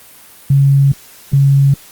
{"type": "tone pair in turn", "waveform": "sine", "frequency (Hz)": [138.59, 138.59], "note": ["C#3", "C#3"], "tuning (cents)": [0, 0], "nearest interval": "unison", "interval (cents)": 0, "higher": "neither", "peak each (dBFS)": -6, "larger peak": "neither", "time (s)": [[0.5, 0.92], [1.33, 1.74]], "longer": "first", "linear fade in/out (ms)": 5, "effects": ["white hiss -40 dBFS RMS until 1.91 s", "Opus 32 kbps"]}